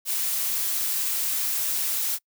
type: noise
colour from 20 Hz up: blue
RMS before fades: -26 dBFS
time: 0.05-2.19 s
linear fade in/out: 50 ms
effects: noise-tail reverb RT60 0.1 s tail -26 dB re dry